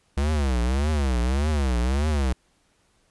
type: tone with vibrato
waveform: square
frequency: 67.7 Hz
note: C#2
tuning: 40 cents flat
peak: -21 dBFS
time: 0.17-2.33 s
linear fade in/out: 5 ms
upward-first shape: triangle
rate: 1.7 Hz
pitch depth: 270 cents each way
effects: pink hiss -65 dBFS RMS until 3.1 s + resampled to 24000 Hz